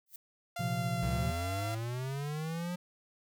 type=noise with exponential growth; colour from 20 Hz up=violet; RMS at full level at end=-42 dBFS; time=0.06-0.16 s; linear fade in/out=5 ms; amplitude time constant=20 ms
type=tone with pitch glide; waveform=sawtooth; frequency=693 to 683.9 Hz; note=F5 to F5; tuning=-14 to -36 cents; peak=-33 dBFS; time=0.56-1.75 s; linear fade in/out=5 ms; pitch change=-22 cents; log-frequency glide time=0.7-1.09 s
type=chord; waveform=triangle; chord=Bb suspended second; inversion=none; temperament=just; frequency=116.54 / 131.11 / 174.81 Hz; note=Bb2 / C3 / F3; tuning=0 / +4 / +2 cents; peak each=-34 dBFS; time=0.59-1.32 s; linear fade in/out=10 ms
type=linear sweep; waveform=square; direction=up; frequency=60.8 to 180 Hz; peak=-35 dBFS; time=1.02-2.76 s; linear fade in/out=10 ms
effects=none